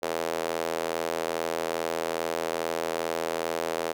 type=tone with high-pass filter; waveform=square; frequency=41.2 Hz; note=E1; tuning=in tune; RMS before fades=-30 dBFS; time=0.02-3.93 s; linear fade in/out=10 ms; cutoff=500 Hz; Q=2.1; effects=none